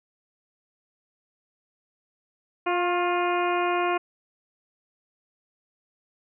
harmonic tone with a mistuned harmonic, 352 Hz, F4, 14 cents sharp, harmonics 1 / 2 / 3 / 4 / 5 / 6 / 7 / 8, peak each -26 / -27 / -28 / -33 / -39 / -38 / -34 / -40 dBFS, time 2.66-3.98 s, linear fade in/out 10 ms, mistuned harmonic 3, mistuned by +29 cents, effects none

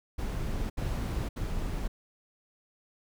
brown noise bursts, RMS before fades -32 dBFS, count 3, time 0.18-1.88 s, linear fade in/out 10 ms, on 520 ms, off 70 ms, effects none

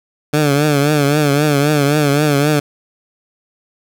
15% pulse tone with vibrato, 146.1 Hz, D3, 9 cents flat, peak -5 dBFS, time 0.33-2.6 s, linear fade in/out 10 ms, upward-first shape triangle, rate 3.8 Hz, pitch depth 96 cents each way, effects none

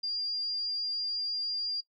sine tone, 4798 Hz, D8, 36 cents sharp, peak -29 dBFS, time 0.03-1.81 s, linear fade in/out 10 ms, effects noise-tail reverb RT60 0.1 s tail -20 dB re dry + MP3 96 kbps

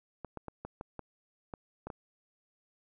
clicks, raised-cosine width 1 ms, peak -26 dBFS, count 9, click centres 0.247 / 0.373 / 0.483 / 0.65 / 0.811 / 0.993 / 1.538 / 1.87 / 1.902 s, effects none

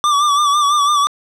square tone with vibrato, 1167 Hz, D6, 11 cents flat, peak -12 dBFS, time 0.04-1.07 s, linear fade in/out 0 ms, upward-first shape sine, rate 6 Hz, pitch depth 57 cents each way, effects low-pass 8000 Hz 12 dB/octave

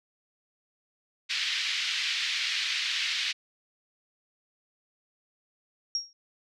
pink band-pass noise, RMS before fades -30 dBFS, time 1.29-3.33 s, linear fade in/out 20 ms, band 2100 to 4800 Hz, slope 24 dB/octave
sine tone with exponential decay, 5588 Hz, F8, in tune, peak -23 dBFS, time 5.95-6.13 s, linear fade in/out 1 ms, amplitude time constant 39 ms
effects none

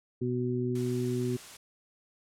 harmonic tone, 123.8 Hz, B2, 5 cents sharp, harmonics 1 / 2 / 3, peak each -32 / -32 / -32 dBFS, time 0.21-1.37 s, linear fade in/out 10 ms
white noise, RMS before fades -47 dBFS, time 0.75-1.57 s, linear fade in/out 5 ms
effects low-pass 10000 Hz 12 dB/octave

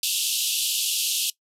pink band-pass noise, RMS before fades -25 dBFS, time 0.03-1.3 s, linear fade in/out 2 ms, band 2700 to 14000 Hz, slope 96 dB/octave, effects noise-tail reverb RT60 0.1 s tail -20 dB re dry

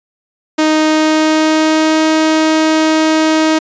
sawtooth tone with pitch glide, 311.1 to 315.1 Hz, D#4 to D#4, 0 to +22 cents, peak -5 dBFS, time 0.58-3.59 s, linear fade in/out 10 ms, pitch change +22 cents, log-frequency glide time 0.87-2.06 s, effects resampled to 16000 Hz

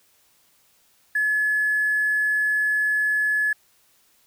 triangle tone with hard clipping, 1708 Hz, G#6, 48 cents sharp, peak -19 dBFS, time 1.15-3.53 s, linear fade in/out 5 ms, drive 3 dB, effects white hiss -61 dBFS RMS until 4.26 s

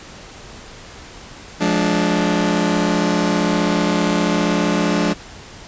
sawtooth chord, D diminished, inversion first, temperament just, 176.2 / 211.4 / 293.7 Hz, F3 / Ab3 / D4, +16 / +31 / 0 cents, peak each -16 dBFS, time 1.6-5.14 s, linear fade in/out 20 ms, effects pink hiss -38 dBFS RMS until 5.67 s + resampled to 16000 Hz

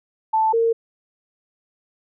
sine tone pair in turn, 880 / 458.2 Hz, A5 / A#4, 0 / -30 cents, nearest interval major seventh, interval 1130 cents, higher first, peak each -15 dBFS, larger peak neither, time 0.33-0.53 / 0.53-0.73 s, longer neither, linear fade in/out 10 ms, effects none

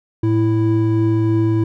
triangle tone pair together, 110.88 / 329.6 Hz, A2 / E4, +14 / 0 cents, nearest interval octave + perfect fifth, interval 1886 cents, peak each -14 dBFS, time 0.23-1.64 s, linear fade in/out 5 ms, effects none

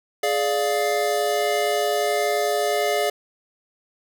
square chord, D diminished, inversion second, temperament equal with one note detuned, 419.4 / 587.3 / 698.5 Hz, Ab4 / D5 / F5, +17 / 0 / 0 cents, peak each -25 dBFS, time 0.23-3.1 s, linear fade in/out 5 ms, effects none

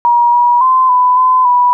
sine tone with pitch steps, 954 / 965 / 1032 / 998 / 1018 / 982 Hz, A#5 / B5 / C6 / B5 / C6 / B5, +40 / -40 / -24 / +18 / -48 / -10 cents, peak -6 dBFS, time 0.05-1.73 s, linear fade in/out 0 ms, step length 280 ms, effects none

